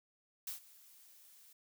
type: noise with ADSR envelope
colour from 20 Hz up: blue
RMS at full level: -40 dBFS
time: 0.47-1.53 s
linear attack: 4 ms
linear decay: 120 ms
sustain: -21 dB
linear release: 5 ms
effects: none